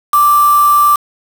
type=tone with quantisation; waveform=sine; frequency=1174.7 Hz; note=D6; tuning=in tune; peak=-6 dBFS; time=0.13-0.96 s; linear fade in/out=5 ms; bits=3; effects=none